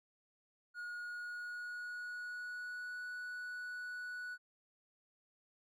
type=tone with pitch glide; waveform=triangle; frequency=1443 to 1475 Hz; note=F#6 to F#6; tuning=-44 to -6 cents; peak=-40 dBFS; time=0.74-4.38 s; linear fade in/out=50 ms; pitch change=+38 cents; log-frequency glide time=1-3.05 s; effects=none